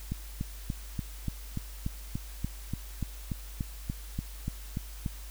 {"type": "click train", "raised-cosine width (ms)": 5, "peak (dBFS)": -19, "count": 18, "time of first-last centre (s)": [0.12, 5.062], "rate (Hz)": 3.44, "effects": ["added 50 Hz sine -41 dBFS peak until 5.3 s", "white hiss -50 dBFS RMS until 5.3 s"]}